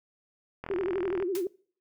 click train, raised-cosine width 0.5 ms, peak -22 dBFS, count 25, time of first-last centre 0.64-1.225 s, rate 41 Hz
sine tone with vibrato, 370 Hz, F#4, in tune, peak -27 dBFS, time 0.7-1.47 s, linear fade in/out 2 ms, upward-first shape sine, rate 12 Hz, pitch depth 140 cents each way
white noise with exponential decay, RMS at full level -36 dBFS, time 1.35-1.49 s, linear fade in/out 1 ms, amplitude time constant 29 ms
effects noise-tail reverb RT60 0.5 s tail -24 dB re dry

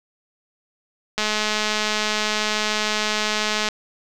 click train, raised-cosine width 0.2 ms, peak -5 dBFS, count 535, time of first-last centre 1.18-3.687 s, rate 213 Hz, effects none

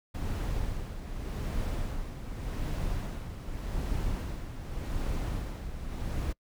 brown noise with tremolo, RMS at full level -31 dBFS, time 0.14-6.33 s, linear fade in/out 10 ms, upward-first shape sine, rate 0.85 Hz, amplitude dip 60%, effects noise-tail reverb RT60 0.1 s tail -25 dB re dry

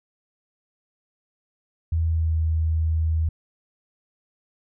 sine tone with pitch glide, 81.7 to 80.02 Hz, E2 to D#2, -15 to +49 cents, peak -19 dBFS, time 1.92-3.29 s, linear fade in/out 5 ms, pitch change -36 cents, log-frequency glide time 2.06-2.35 s, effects none

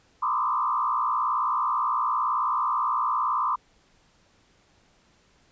sine tone with frequency modulation, 1107 Hz, C#6, 3 cents flat, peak -22 dBFS, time 0.22-3.56 s, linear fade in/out 10 ms, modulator 59 Hz, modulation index 2.3, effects pink hiss -62 dBFS RMS until 5.51 s + resampled to 16000 Hz

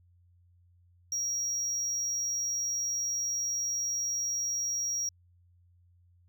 triangle tone, 5660 Hz, F8, 22 cents sharp, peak -28 dBFS, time 1.12-5.09 s, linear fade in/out 2 ms, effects added 88 Hz sine -60 dBFS peak until 6.28 s

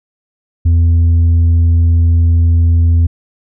sine tone with tanh clipping, 83.7 Hz, E2, 27 cents sharp, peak -7 dBFS, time 0.65-3.07 s, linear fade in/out 10 ms, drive 3 dB, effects none

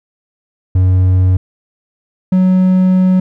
triangle tone pair in turn, 92.5 / 185.32 Hz, F#2 / F#3, 0 / +3 cents, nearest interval octave, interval 1203 cents, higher second, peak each -5 dBFS, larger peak neither, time 0.75-1.37 / 2.32-3.2 s, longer second, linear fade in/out 5 ms, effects none

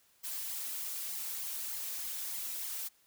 blue noise with flanger, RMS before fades -39 dBFS, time 0.23-2.89 s, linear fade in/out 20 ms, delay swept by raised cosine 0.94 to 4.54 ms, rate 3.3 Hz, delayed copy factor +0.85, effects white hiss -68 dBFS RMS until 3.06 s

